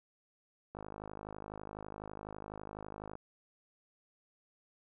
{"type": "click train", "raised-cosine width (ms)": 1, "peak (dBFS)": -30, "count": 126, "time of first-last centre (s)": [0.75, 3.154], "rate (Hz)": 52, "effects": []}